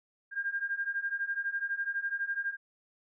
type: beating tone pair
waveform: sine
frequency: 1600 / 1612 Hz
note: G6 / G6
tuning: +35 / +48 cents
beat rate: 12 Hz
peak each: -35 / -33 dBFS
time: 0.31-2.57 s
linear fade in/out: 50 ms
effects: none